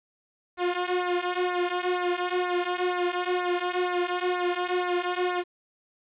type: tone with flanger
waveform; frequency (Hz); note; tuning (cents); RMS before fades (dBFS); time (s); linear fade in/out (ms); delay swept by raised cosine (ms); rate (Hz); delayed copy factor
sawtooth; 358; F4; +43; -27; 0.57-5.44; 50; 0.3 to 3.3; 2.1; -0.85
effects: resampled to 8000 Hz + 9-bit